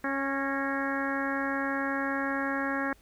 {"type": "harmonic tone with a mistuned harmonic", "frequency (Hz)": 274.7, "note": "C#4", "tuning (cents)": -16, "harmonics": [1, 2, 3, 4, 5, 6, 7, 8], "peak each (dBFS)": [-32, -36, -38, -37, -38, -34, -38, -45], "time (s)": [0.04, 2.93], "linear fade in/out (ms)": 2, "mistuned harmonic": 7, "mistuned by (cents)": -44, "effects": ["added 50 Hz sine -60 dBFS peak until 3.01 s", "pink hiss -62 dBFS RMS until 3.01 s"]}